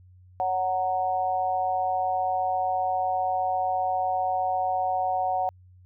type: tone with amplitude modulation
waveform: sine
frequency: 742 Hz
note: F#5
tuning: 5 cents sharp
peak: -19 dBFS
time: 0.4-5.49 s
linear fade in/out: 0 ms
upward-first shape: sine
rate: 185 Hz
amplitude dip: 85%
effects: added 91 Hz sine -50 dBFS peak until 5.85 s